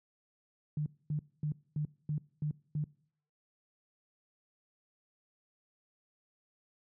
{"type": "tone bursts", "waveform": "sine", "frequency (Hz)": 150, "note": "D3", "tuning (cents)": 37, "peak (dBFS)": -30, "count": 7, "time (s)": [0.77, 2.84], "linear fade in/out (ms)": 2, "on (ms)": 90, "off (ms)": 240, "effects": ["noise-tail reverb RT60 0.6 s tail -23 dB re dry", "high-pass 80 Hz 12 dB/octave"]}